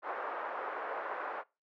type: band-pass noise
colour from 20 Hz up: white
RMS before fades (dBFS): -39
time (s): 0.02-1.44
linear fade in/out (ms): 50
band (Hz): 440 to 1400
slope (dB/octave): 24
effects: noise-tail reverb RT60 0.3 s tail -25 dB re dry